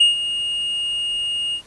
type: tone with ADSR envelope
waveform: triangle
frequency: 2850 Hz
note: F7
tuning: 34 cents sharp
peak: -7 dBFS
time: 0-1.62 s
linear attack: 9 ms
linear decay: 140 ms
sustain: -12 dB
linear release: 80 ms
effects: pink hiss -48 dBFS RMS until 1.66 s + resampled to 24000 Hz